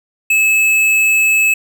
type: tone with tanh clipping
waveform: sine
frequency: 2598 Hz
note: E7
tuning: 26 cents flat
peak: -11 dBFS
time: 0.3-1.54 s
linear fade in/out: 5 ms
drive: 14 dB
effects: none